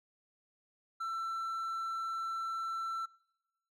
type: tone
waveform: triangle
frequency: 1339 Hz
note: E6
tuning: 27 cents sharp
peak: -33 dBFS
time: 1-3.06 s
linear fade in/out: 10 ms
effects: noise-tail reverb RT60 1.0 s tail -24 dB re dry